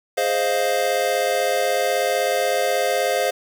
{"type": "chord", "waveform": "square", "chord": "F minor seventh", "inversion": "first", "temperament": "equal", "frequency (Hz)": [415.3, 523.3, 622.3, 698.5], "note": ["Ab4", "C5", "Eb5", "F5"], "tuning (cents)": [0, 0, 0, 0], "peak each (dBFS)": [-28, -23, -26, -24], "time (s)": [0.17, 3.31], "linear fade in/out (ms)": 10, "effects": ["8-bit"]}